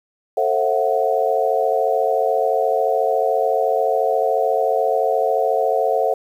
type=chord; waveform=sine; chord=F# half-diminished seventh; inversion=first; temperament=just; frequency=444 / 532.8 / 666 / 740 Hz; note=A4 / C5 / E5 / F#5; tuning=+16 / +31 / +18 / 0 cents; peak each=-21 dBFS; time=0.37-6.14 s; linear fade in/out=5 ms; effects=8-bit